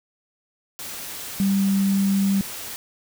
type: tone in noise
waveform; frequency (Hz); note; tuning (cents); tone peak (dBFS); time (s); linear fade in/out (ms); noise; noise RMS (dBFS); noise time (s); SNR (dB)
sine; 196; G3; 0; -17; 1.4-2.41; 0; white; -34; 0.79-2.76; +14
effects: none